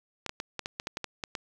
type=clicks; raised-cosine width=0.2 ms; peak=-16 dBFS; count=11; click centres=0.263 / 0.294 / 0.401 / 0.593 / 0.659 / 0.799 / 0.871 / 0.971 / 1.043 / 1.238 / 1.352 s; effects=9-bit